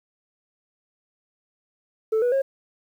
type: tone with pitch steps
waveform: sine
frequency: 440 / 488.2 / 541.7 Hz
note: A4 / B4 / C#5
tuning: 0 / -20 / -40 cents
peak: -16 dBFS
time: 2.12-2.42 s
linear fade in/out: 10 ms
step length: 100 ms
effects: tanh soft clip ceiling -17 dBFS + 9-bit